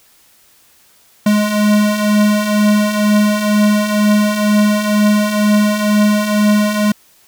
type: beating tone pair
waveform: square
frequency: 207.7 / 209.8 Hz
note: G#3 / G#3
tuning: 0 / +18 cents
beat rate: 2.1 Hz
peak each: -18 / -12 dBFS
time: 1.26-6.92 s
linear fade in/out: 5 ms
effects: white hiss -50 dBFS RMS until 7.27 s